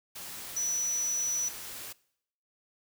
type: tone in noise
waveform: sine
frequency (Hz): 5920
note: F#8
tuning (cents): 0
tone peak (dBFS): -28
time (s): 0.56-1.49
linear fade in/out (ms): 10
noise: white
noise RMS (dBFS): -42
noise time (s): 0.15-1.93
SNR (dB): +11
effects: noise-tail reverb RT60 0.7 s tail -22 dB re dry